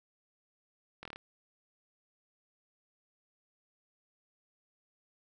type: slowing click train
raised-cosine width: 0.3 ms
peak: -28 dBFS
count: 6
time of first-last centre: 1.03-1.16 s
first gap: 23 ms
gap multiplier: 1.06
effects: none